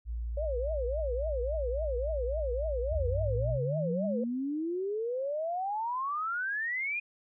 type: tone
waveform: sine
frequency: 57.7 Hz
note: A#1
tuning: 17 cents flat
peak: -32 dBFS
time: 0.05-3.59 s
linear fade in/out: 50 ms
type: tone with vibrato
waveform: sine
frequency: 554.4 Hz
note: C#5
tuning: in tune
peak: -31 dBFS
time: 0.37-4.24 s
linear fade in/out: 5 ms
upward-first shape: triangle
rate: 3.6 Hz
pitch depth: 290 cents each way
type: exponential sweep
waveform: sine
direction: up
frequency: 73.42 to 2478 Hz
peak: -30 dBFS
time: 2.91-7 s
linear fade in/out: 10 ms
effects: none